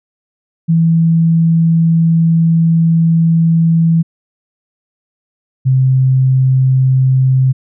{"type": "tone pair in turn", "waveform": "sine", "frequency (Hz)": [164.81, 131.11], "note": ["E3", "C3"], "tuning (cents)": [0, 4], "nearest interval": "major third", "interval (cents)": 396, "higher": "first", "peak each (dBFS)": -7, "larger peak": "neither", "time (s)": [[0.68, 4.03], [5.65, 7.53]], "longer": "first", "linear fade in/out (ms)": 20, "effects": []}